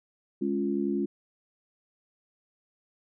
sine chord, Db major, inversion second, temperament equal, 207.7 / 277.2 / 349.2 Hz, Ab3 / Db4 / F4, 0 / 0 / 0 cents, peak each -30 dBFS, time 0.41-1.06 s, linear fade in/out 10 ms, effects none

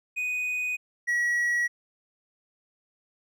triangle tone pair in turn, 2489 / 1920.6 Hz, D#7 / B6, 0 / -49 cents, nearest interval major third, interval 449 cents, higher first, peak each -25 / -21 dBFS, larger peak second, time 0.16-0.77 / 1.07-1.68 s, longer neither, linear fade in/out 20 ms, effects none

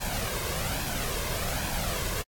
pink noise with flanger, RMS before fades -31 dBFS, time 0-2.23 s, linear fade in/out 20 ms, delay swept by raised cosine 1.2 to 1.93 ms, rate 1.2 Hz, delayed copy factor +0.55, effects AAC 64 kbps

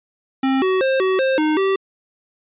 square tone with pitch steps, 266.4 / 375.6 / 530 / 377.1 / 529 / 308 / 387.3 Hz, C4 / F#4 / C5 / F#4 / C5 / D#4 / G4, +31 / +26 / +22 / +33 / +19 / -17 / -21 cents, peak -16 dBFS, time 0.43-1.76 s, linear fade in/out 5 ms, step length 190 ms, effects resampled to 8000 Hz

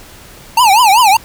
square tone with vibrato, 880 Hz, A5, in tune, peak -6 dBFS, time 0.57-1.17 s, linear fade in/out 5 ms, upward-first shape triangle, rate 5.2 Hz, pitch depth 280 cents each way, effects pink hiss -37 dBFS RMS until 1.24 s

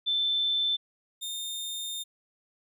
sine / sawtooth tone pair in turn, 3536 / 3638 Hz, A7 / A#7, +8 / -43 cents, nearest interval unison, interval 49 cents, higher second, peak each -24 / -30 dBFS, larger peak first, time 0.06-0.77 / 1.21-2.04 s, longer second, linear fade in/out 20 ms, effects none

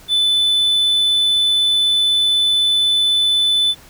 triangle tone, 3504 Hz, A7, 8 cents flat, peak -11 dBFS, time 0.08-3.75 s, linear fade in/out 50 ms, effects pink hiss -44 dBFS RMS until 3.89 s

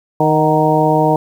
harmonic tone with a mistuned harmonic, 155.56 Hz, D#3, in tune, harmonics 1 / 2 / 3 / 4 / 5 / 6, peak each -17 / -17 / -17 / -17 / -17 / -17 dBFS, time 0.2-1.16 s, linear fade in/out 2 ms, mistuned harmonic 5, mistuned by -48 cents, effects 7-bit

